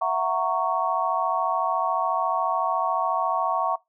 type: chord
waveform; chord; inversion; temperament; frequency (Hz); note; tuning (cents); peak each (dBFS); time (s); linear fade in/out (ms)
sine; F# dominant seventh; third; just; 666 / 740 / 925 / 1110; E5 / F#5 / A#5 / C#6; +18 / 0 / -14 / +2; -28 / -27 / -28 / -25; 0.01-3.76; 10
effects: noise-tail reverb RT60 0.2 s tail -23 dB re dry